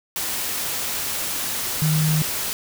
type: tone in noise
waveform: sine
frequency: 155.4 Hz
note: D#3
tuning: 2 cents flat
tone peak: -17 dBFS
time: 1.82-2.22 s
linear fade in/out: 0 ms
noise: white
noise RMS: -26 dBFS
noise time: 0.16-2.53 s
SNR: +6 dB
effects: none